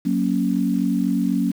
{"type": "chord", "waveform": "sine", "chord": "F# major", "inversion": "none", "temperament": "equal", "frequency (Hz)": [185, 233.1, 277.2], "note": ["F#3", "A#3", "C#4"], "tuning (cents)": [0, 0, 0], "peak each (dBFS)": -22, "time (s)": [0.05, 1.52], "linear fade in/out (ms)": 10, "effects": ["7-bit"]}